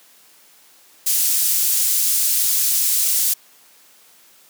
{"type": "high-pass noise", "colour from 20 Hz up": "pink", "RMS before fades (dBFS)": -18, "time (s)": [1.06, 3.34], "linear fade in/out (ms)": 10, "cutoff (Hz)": 7800, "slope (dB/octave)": 12, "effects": ["white hiss -51 dBFS RMS until 4.49 s", "high-pass 200 Hz 12 dB/octave"]}